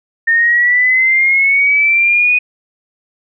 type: linear sweep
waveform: sine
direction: up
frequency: 1819 to 2489 Hz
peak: -8 dBFS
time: 0.27-2.39 s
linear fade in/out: 10 ms
effects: none